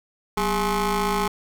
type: ring-modulated tone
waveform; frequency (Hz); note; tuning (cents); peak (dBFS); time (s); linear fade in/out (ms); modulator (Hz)
20% pulse; 217.5; A3; -20; -13; 0.37-1.28; 5; 625
effects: none